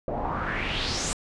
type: noise with low-pass filter sweep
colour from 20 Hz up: pink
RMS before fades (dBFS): -29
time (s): 0.08-1.13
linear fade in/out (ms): 0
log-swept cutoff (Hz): 580 to 8400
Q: 3.6
effects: resampled to 24000 Hz